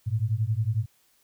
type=beating tone pair; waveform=sine; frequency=104.5 / 115.5 Hz; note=G#2 / A#2; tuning=+11 / -16 cents; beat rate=11 Hz; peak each=-26 dBFS; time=0.06-0.86 s; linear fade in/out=20 ms; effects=white hiss -65 dBFS RMS until 1.23 s